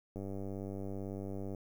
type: click train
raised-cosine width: 2 ms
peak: -29 dBFS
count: 137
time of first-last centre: 0.16-1.548 s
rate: 98 Hz
effects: 10-bit